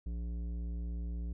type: tone with tanh clipping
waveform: sine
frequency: 58.27 Hz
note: A#1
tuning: in tune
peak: -37 dBFS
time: 0.06-1.33 s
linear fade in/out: 5 ms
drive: 12 dB
effects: none